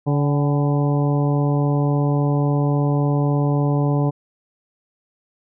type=harmonic tone with a mistuned harmonic; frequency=143.6 Hz; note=D3; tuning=39 cents flat; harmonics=1 / 2 / 3 / 4 / 5 / 6 / 7; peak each=-17 / -23 / -27 / -29 / -31 / -33 / -34 dBFS; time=0.06-4.11 s; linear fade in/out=20 ms; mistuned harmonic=5; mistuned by=+68 cents; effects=none